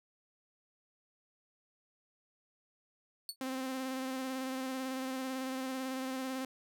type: tone with exponential decay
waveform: sawtooth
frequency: 4435 Hz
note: C#8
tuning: in tune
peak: -31 dBFS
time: 3.29-3.36 s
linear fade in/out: 1 ms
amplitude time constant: 15 ms
type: tone with vibrato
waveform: sawtooth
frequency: 261.6 Hz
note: C4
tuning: in tune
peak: -32 dBFS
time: 3.41-6.45 s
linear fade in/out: 2 ms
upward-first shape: square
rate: 18 Hz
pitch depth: 19 cents each way
effects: none